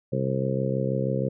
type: harmonic tone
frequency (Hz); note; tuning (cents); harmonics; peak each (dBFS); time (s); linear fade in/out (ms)
66.3; C2; +23; 2 / 3 / 4 / 5 / 6 / 7 / 8; -27 / -30 / -36 / -36 / -34 / -32 / -30; 0.12-1.29; 10
effects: none